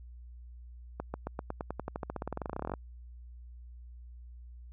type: accelerating click train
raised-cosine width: 1 ms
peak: -21 dBFS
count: 29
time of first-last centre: 1-2.738 s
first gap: 140 ms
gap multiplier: 0.93
effects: added 60 Hz sine -46 dBFS peak until 4.72 s